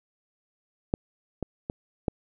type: clicks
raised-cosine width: 2 ms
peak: -10 / -16 / -17 / -11 dBFS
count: 4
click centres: 0.939 / 1.427 / 1.699 / 2.082 s
effects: none

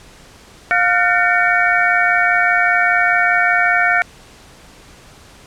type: tone cluster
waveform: sine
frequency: 707 / 1399 / 1504 / 1807 / 2253 Hz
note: F5 / F6 / F#6 / A6 / C#7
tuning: +21 / +3 / +28 / +46 / +28 cents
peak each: -18 dBFS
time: 0.71-4.02 s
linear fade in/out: 0 ms
effects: pink hiss -43 dBFS RMS until 5.46 s + low-pass 9000 Hz 12 dB/octave

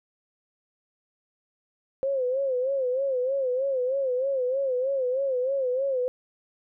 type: tone with vibrato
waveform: sine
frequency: 524 Hz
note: C5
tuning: 2 cents sharp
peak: -23 dBFS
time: 2.03-6.08 s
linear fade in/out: 0 ms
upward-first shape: sine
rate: 3.2 Hz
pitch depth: 98 cents each way
effects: none

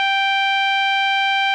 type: tone with low-pass filter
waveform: sawtooth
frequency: 784 Hz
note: G5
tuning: in tune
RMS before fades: -18 dBFS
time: 0-1.54 s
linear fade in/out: 0 ms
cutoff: 2800 Hz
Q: 3.5
effects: none

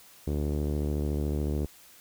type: tone with low-pass filter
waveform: sawtooth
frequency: 73.8 Hz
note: D2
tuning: 9 cents sharp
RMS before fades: -29 dBFS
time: 0.27-1.66 s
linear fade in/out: 5 ms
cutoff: 410 Hz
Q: 1.8
effects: white hiss -54 dBFS RMS until 2 s

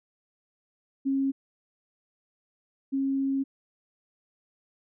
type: tone pair in turn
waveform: sine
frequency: 271.5 / 271.5 Hz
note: C#4 / C#4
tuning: -36 / -36 cents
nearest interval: unison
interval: 0 cents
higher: neither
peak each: -23 / -24 dBFS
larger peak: first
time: 1.05-1.32 / 2.92-3.44 s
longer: second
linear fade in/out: 20 ms
effects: none

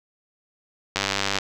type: click train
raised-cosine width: 0.2 ms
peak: -5 dBFS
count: 43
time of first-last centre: 0.96-1.386 s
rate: 98.6 Hz
effects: none

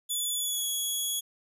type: tone with pitch glide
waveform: 10% pulse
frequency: 3455 to 3351 Hz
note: A7 to G#7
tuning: -32 to +15 cents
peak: -21 dBFS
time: 0.09-1.21 s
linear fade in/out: 20 ms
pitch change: -53 cents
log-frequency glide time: 0.33-0.67 s
effects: resampled to 32000 Hz

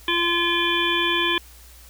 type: harmonic tone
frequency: 343.6 Hz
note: F4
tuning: 28 cents flat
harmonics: 1 / 3 / 5 / 7 / 9 / 10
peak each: -26 / -26 / -26 / -26 / -26 / -26 dBFS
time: 0.08-1.38 s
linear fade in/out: 2 ms
effects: added 60 Hz sine -46 dBFS peak until 1.89 s + white hiss -49 dBFS RMS until 1.89 s

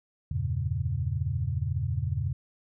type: chord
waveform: sine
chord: E diminished seventh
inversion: none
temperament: equal with one note detuned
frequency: 82.41 / 96.76 / 116.54 / 138.59 Hz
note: E2 / G2 / Bb2 / Db3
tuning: 0 / -22 / 0 / 0 cents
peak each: -32 dBFS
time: 0.31-2.33 s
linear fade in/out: 5 ms
effects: none

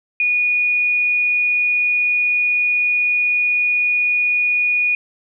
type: tone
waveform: sine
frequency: 2456 Hz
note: D#7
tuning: 23 cents flat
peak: -14 dBFS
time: 0.2-4.95 s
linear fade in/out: 2 ms
effects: none

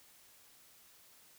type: silence
effects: white hiss -62 dBFS RMS until 1.38 s

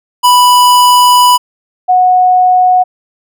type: tone pair in turn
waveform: square / sine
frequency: 987.8 / 733.2 Hz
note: B5 / F#5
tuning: 0 / -16 cents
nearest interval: perfect fourth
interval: 516 cents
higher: first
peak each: -4 dBFS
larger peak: neither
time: 0.23-1.38 / 1.88-2.84 s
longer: first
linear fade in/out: 20 ms
effects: none

